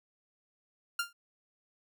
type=tone with exponential decay; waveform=sawtooth; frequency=1396.9 Hz; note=F6; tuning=in tune; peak=-23 dBFS; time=0.99-1.13 s; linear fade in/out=5 ms; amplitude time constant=29 ms; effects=none